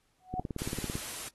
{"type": "tone with exponential growth", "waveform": "sine", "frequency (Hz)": 740, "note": "F#5", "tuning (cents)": 0, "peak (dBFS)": -28, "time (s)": [0.2, 0.4], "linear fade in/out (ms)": 5, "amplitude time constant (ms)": 42}
{"type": "click train", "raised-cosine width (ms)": 3, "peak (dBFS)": -22, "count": 12, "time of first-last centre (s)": [0.34, 0.955], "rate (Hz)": 17.9}
{"type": "noise", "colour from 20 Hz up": "white", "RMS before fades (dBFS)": -40, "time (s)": [0.58, 1.29], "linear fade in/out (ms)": 10}
{"effects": ["pink hiss -73 dBFS RMS until 1.34 s", "AAC 32 kbps"]}